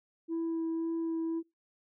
sine tone with vibrato, 328.7 Hz, E4, 5 cents flat, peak -28 dBFS, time 0.28-1.43 s, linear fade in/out 50 ms, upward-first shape sine, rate 1.9 Hz, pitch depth 10 cents each way, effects noise-tail reverb RT60 0.2 s tail -23 dB re dry + tanh soft clip ceiling -29 dBFS

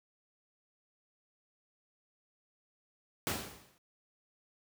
pink noise with exponential decay, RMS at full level -31 dBFS, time 3.27-3.78 s, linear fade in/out 0 ms, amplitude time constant 110 ms, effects high-pass 80 Hz 12 dB/octave

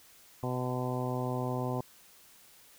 harmonic tone with a mistuned harmonic, 125.9 Hz, B2, 34 cents sharp, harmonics 1 / 2 / 3 / 4 / 5 / 6 / 7 / 8, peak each -34 / -37 / -39 / -40 / -41 / -42 / -42 / -43 dBFS, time 0.43-1.81 s, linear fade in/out 2 ms, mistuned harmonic 8, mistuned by +21 cents, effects white hiss -58 dBFS RMS until 2.78 s

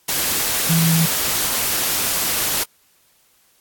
sine tone in noise, 164.4 Hz, E3, 4 cents flat, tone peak -14 dBFS, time 0.69-1.06 s, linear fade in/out 10 ms, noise white, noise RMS -20 dBFS, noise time 0.08-2.64 s, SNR +3 dB, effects white hiss -58 dBFS RMS until 3.6 s + AAC 64 kbps

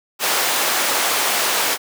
pink high-pass noise, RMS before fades -19 dBFS, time 0.19-1.78 s, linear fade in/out 50 ms, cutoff 610 Hz, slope 12 dB/octave, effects none

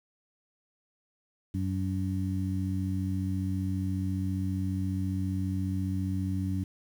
harmonic tone, 94.7 Hz, F#2, 41 cents sharp, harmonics 1 / 2 / 3, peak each -30 / -33 / -35 dBFS, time 1.54-6.64 s, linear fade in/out 5 ms, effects 9-bit

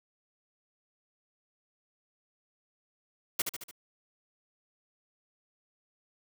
white noise with echo, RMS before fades -28 dBFS, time 3.39-3.42 s, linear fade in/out 5 ms, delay 73 ms, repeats 4, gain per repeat -5 dB, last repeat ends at 3.712 s, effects none

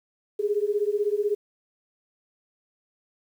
sine beating tone pair, 405.8 / 421.8 Hz, G#4 / G#4, -40 / +27 cents, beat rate 16 Hz, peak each -25 dBFS, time 0.39-1.35 s, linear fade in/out 10 ms, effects 9-bit

